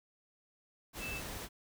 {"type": "tone in noise", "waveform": "sine", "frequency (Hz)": 2638, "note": "E7", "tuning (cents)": 1, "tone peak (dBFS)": -40, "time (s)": [0.99, 1.22], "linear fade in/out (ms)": 50, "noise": "pink", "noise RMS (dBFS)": -43, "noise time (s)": [0.93, 1.49], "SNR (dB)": 0, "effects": []}